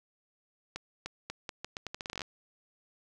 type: accelerating click train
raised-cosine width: 0.2 ms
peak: -20 dBFS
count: 17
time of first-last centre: 0.76-2.218 s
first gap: 300 ms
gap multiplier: 0.8
effects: none